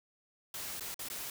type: noise with dropouts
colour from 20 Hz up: white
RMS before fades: -41 dBFS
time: 0.54-1.3 s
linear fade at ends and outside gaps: 2 ms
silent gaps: 0.797-0.807 / 0.944-0.992 / 1.086-1.1 s
effects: none